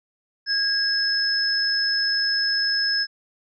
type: tone pair together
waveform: sine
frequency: 1636 / 5194 Hz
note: G#6 / E8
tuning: -26 / -26 cents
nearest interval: octave + minor sixth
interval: 2000 cents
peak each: -24 / -21 dBFS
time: 0.46-3.07 s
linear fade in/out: 50 ms
effects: none

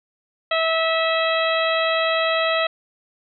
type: harmonic tone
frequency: 650 Hz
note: E5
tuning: 24 cents flat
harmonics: 1 / 2 / 3 / 4 / 5 / 6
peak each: -21 / -24 / -26 / -27 / -28 / -29 dBFS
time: 0.51-2.67 s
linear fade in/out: 5 ms
effects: none

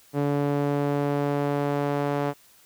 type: tone with band-pass filter sweep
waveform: sawtooth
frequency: 143.6 Hz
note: D3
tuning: 39 cents flat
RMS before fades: -25 dBFS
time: 0.13-2.34 s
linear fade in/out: 50 ms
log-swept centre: 390 to 630 Hz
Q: 0.89
effects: white hiss -56 dBFS RMS until 2.65 s

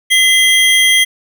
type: tone pair together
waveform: square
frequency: 2042 / 3241 Hz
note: C7 / G#7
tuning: -43 / -43 cents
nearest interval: minor sixth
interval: 800 cents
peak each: -11 dBFS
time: 0.1-1.05 s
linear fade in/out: 20 ms
effects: none

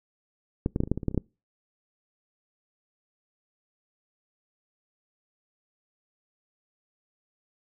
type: clicks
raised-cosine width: 3 ms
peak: -11 / -13 / -11 / -14 / -25 / -10 / -18 / -22 / -11 / -28 / -16 / -11 dBFS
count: 12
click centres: 0.661 / 0.761 / 0.804 / 0.836 / 0.875 / 0.916 / 0.976 / 1.032 / 1.083 / 1.113 / 1.146 / 1.177 s
effects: noise-tail reverb RT60 0.3 s tail -26 dB re dry

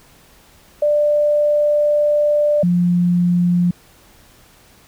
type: tone pair in turn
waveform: sine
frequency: 592 / 176 Hz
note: D5 / F3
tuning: +14 / +14 cents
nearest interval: octave + major sixth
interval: 2100 cents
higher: first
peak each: -12 / -12 dBFS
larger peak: neither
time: 0.82-2.63 / 2.63-3.71 s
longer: first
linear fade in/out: 5 ms
effects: pink hiss -49 dBFS RMS until 4.87 s

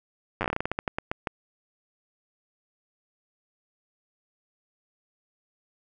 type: slowing click train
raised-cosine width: 0.5 ms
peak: -12 dBFS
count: 17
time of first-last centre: 0.41-1.272 s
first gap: 9 ms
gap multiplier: 1.21
effects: none

